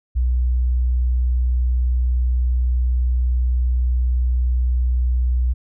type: tone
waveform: sine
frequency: 61.74 Hz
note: B1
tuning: in tune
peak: -15 dBFS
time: 0.15-5.54 s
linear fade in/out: 20 ms
effects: none